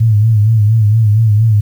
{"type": "tone with vibrato", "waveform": "sine", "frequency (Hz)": 108.6, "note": "A2", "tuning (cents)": -22, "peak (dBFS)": -6, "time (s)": [0, 1.61], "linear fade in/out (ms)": 10, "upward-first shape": "sine", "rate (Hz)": 4.3, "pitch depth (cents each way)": 84, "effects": ["7-bit"]}